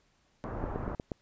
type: low-pass noise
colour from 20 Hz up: pink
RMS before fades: -37 dBFS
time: 0.44-0.95 s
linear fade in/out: 0 ms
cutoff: 1300 Hz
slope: 24 dB/octave
type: click train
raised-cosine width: 2 ms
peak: -20 dBFS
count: 5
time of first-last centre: 0.64-1.118 s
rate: 8.37 Hz
effects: pink hiss -70 dBFS RMS until 1.21 s + resampled to 16000 Hz